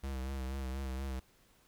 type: tone with vibrato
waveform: square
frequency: 66.3 Hz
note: C2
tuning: 23 cents sharp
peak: -37 dBFS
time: 0.03-1.2 s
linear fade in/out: 10 ms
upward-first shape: sine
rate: 4.2 Hz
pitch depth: 49 cents each way
effects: pink hiss -67 dBFS RMS until 1.67 s